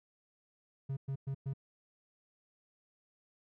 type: tone bursts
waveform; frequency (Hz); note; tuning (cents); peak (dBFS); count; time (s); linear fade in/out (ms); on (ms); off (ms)
triangle; 136; C#3; -33; -32; 4; 0.89-1.536; 10; 79; 110
effects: none